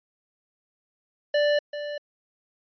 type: tone with echo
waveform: square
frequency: 587.3 Hz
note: D5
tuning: in tune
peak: -20 dBFS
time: 1.34-1.59 s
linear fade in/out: 5 ms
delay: 390 ms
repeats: 1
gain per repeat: -11 dB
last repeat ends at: 1.98 s
effects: resampled to 11025 Hz